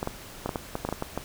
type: clicks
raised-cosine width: 1 ms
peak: -14 dBFS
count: 11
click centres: 0.029 / 0.074 / 0.46 / 0.492 / 0.558 / 0.754 / 0.85 / 0.889 / 0.926 / 1.024 / 1.176 s
effects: pink hiss -44 dBFS RMS until 1.24 s